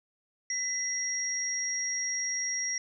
sine tone pair together, 2000 / 5641 Hz, B6 / F8, +21 / +16 cents, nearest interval octave + tritone, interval 1795 cents, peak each -35 / -30 dBFS, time 0.5-2.78 s, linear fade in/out 2 ms, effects none

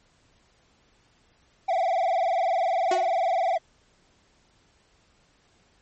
triangle tone with vibrato, 717 Hz, F5, 45 cents sharp, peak -19 dBFS, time 1.68-3.58 s, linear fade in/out 10 ms, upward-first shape sine, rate 20 Hz, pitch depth 160 cents each way
sawtooth tone with exponential decay, 366.1 Hz, F#4, 18 cents flat, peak -18 dBFS, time 2.91-3.14 s, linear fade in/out 5 ms, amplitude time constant 49 ms
effects pink hiss -63 dBFS RMS until 5.81 s + MP3 32 kbps

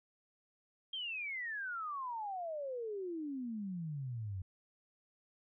sine exponential sweep, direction down, 3228 to 90.1 Hz, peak -38 dBFS, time 0.93-4.42 s, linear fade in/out 5 ms, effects none

